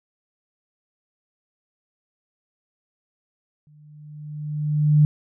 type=tone with exponential growth; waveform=sine; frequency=150 Hz; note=D3; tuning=37 cents sharp; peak=-10 dBFS; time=3.67-5.05 s; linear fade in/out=0 ms; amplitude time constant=300 ms; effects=none